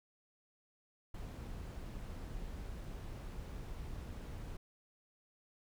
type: noise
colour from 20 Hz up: brown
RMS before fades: -45 dBFS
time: 1.14-4.57 s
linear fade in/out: 5 ms
effects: none